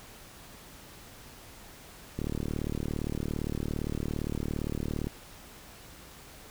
click train, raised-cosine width 3 ms, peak -19 dBFS, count 109, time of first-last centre 2.19-5.07 s, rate 37.5 Hz, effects pink hiss -50 dBFS RMS until 6.5 s

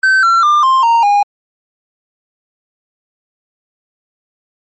triangle tone with pitch steps, 1541 / 1357.1 / 1195.2 / 1052.5 / 926.9 / 816.3 Hz, G6 / E6 / D6 / C6 / A#5 / G#5, -30 / +50 / +30 / +10 / -10 / -30 cents, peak -5 dBFS, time 0.03-1.23 s, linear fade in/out 5 ms, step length 200 ms, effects MP3 32 kbps

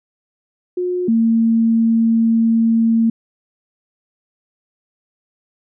sine tone pair in turn, 360 / 227.3 Hz, F#4 / A#3, -47 / -43 cents, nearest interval minor sixth, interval 796 cents, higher first, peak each -17 / -11 dBFS, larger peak second, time 0.77-1.08 / 1.08-3.1 s, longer second, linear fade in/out 5 ms, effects none

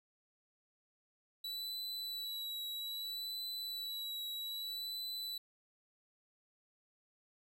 45% pulse tone with vibrato, 3942 Hz, B7, 4 cents flat, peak -39 dBFS, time 1.44-5.38 s, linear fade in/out 5 ms, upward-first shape sine, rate 0.62 Hz, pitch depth 25 cents each way, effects none

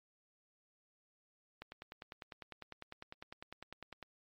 click train, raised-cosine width 0.3 ms, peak -30 dBFS, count 25, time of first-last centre 1.62-4.027 s, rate 9.97 Hz, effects MP3 64 kbps

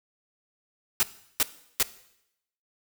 white noise bursts, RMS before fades -22 dBFS, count 3, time 1-1.827 s, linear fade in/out 0 ms, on 29 ms, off 370 ms, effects noise-tail reverb RT60 0.8 s tail -17 dB re dry

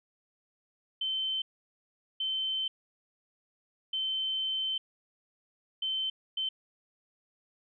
sine tone bursts at uneven times, 3084 Hz, G7, 29 cents flat, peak -29 dBFS, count 5, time 1.01-1.42 / 2.2-2.68 / 3.93-4.78 / 5.82-6.1 / 6.37-6.49 s, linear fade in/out 5 ms, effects none

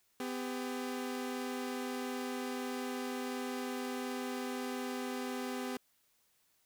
sawtooth tone pair together, 252.7 / 399.8 Hz, B3 / G4, +40 / +34 cents, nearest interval minor sixth, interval 794 cents, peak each -34 / -38 dBFS, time 0.2-5.77 s, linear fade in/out 2 ms, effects white hiss -73 dBFS RMS until 6.65 s

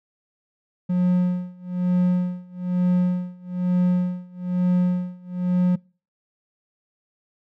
triangle tone with tremolo, 179.8 Hz, F#3, 49 cents flat, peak -13 dBFS, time 0.89-5.76 s, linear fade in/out 10 ms, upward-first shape sine, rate 1.1 Hz, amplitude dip 95%, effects noise-tail reverb RT60 0.4 s tail -26 dB re dry

